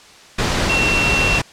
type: tone in noise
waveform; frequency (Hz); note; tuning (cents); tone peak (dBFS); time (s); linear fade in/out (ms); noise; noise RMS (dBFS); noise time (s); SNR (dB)
sine; 2718; F7; -48; -16; 0.69-1.39; 10; pink; -18; 0.38-1.42; -1
effects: white hiss -43 dBFS RMS until 1.52 s + low-pass 6000 Hz 12 dB/octave